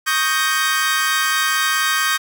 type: chord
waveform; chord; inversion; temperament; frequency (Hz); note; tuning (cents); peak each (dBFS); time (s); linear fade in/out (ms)
sawtooth; Eb dominant seventh; third; equal; 1108.7 / 1244.5 / 1568 / 1864.7; Db6 / Eb6 / G6 / Bb6; 0 / 0 / 0 / 0; -21 / -19 / -16 / -19; 0.06-2.18; 20
effects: none